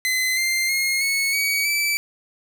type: tone with pitch steps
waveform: sawtooth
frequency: 2040 / 2093 / 2146 / 2202 / 2258 / 2316 Hz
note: C7 / C7 / C7 / C#7 / C#7 / D7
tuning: -44 / 0 / +43 / -12 / +31 / -25 cents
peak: -16 dBFS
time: 0.05-1.97 s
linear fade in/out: 0 ms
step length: 320 ms
effects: none